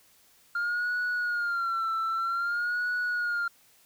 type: tone with vibrato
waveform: sine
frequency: 1398 Hz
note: F6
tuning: 1 cent sharp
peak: -24 dBFS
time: 0.55-3.48 s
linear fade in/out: 5 ms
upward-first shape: sine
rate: 0.52 Hz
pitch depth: 84 cents each way
effects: tanh soft clip ceiling -25 dBFS + white hiss -61 dBFS RMS until 3.85 s